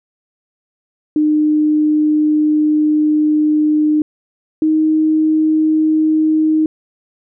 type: tone pair in turn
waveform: sine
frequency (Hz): 304 / 312.4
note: D#4 / D#4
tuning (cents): -40 / +7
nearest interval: unison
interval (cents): 47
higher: second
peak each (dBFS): -10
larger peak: neither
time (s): 1.16-4.02 / 4.62-6.66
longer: first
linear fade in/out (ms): 2
effects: none